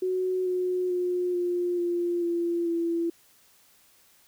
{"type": "tone with pitch steps", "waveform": "sine", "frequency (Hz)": [370, 364.3, 358.6, 353.1, 347.6, 342.2, 336.9], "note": ["F#4", "F#4", "F4", "F4", "F4", "F4", "E4"], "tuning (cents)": [0, -27, 46, 19, -8, -35, 38], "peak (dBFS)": -24, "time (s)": [0.02, 3.1], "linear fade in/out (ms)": 5, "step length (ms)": 440, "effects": ["white hiss -60 dBFS RMS until 4.27 s"]}